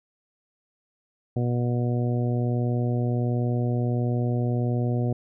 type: harmonic tone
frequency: 121.4 Hz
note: B2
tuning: 29 cents flat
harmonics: 1 / 2 / 3 / 4 / 5 / 6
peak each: -23 / -29 / -33 / -35 / -37 / -39 dBFS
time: 1.36-5.13 s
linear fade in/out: 5 ms
effects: none